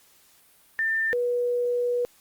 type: tone pair in turn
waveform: sine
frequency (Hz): 1792 / 486.3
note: A6 / B4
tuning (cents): +31 / -27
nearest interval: octave + major seventh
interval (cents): 2258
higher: first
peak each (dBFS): -22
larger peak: neither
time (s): 0.79-1.13 / 1.13-2.05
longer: second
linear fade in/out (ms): 0
effects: white hiss -58 dBFS RMS until 2.2 s + Opus 48 kbps